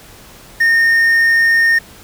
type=tone with quantisation; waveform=triangle; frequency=1833 Hz; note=A#6; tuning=30 cents flat; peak=-7 dBFS; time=0.6-1.79 s; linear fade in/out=10 ms; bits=6; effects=pink hiss -40 dBFS RMS until 2.03 s